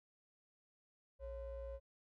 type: ring-modulated tone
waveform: triangle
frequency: 243.2 Hz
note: B3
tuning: 26 cents flat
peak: -39 dBFS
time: 1.19-1.8 s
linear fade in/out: 50 ms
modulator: 302 Hz
effects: none